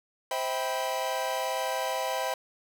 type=chord; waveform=45% pulse; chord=C major seventh; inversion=none; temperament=equal with one note detuned; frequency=523.3 / 645.7 / 784 / 987.8 Hz; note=C5 / E5 / G5 / B5; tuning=0 / -36 / 0 / 0 cents; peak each=-34 dBFS; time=0.31-2.34 s; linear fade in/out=2 ms; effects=none